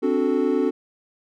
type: chord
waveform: triangle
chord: D dominant seventh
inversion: third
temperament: equal with one note detuned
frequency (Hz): 261.6 / 290.8 / 370 / 440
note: C4 / D4 / F#4 / A4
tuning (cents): 0 / -17 / 0 / 0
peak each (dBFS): -22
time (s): 0.02-0.71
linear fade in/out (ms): 20
effects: none